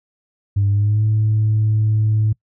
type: tone with pitch glide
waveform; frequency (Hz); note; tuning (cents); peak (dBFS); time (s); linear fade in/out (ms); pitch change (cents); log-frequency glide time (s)
sine; 100.2 to 108.01; G2 to A2; +38 to -32; -12; 0.56-2.33; 10; +130; 0.68-1.04
effects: noise-tail reverb RT60 0.1 s tail -25 dB re dry + tanh soft clip ceiling -10 dBFS